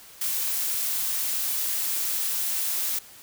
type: noise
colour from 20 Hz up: blue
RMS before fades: -27 dBFS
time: 0.21-2.99 s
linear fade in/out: 5 ms
effects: white hiss -48 dBFS RMS until 3.22 s